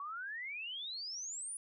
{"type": "exponential sweep", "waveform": "sine", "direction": "up", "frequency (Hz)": [1108.7, 9956], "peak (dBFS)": -40, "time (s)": [0, 1.57], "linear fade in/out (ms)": 2, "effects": []}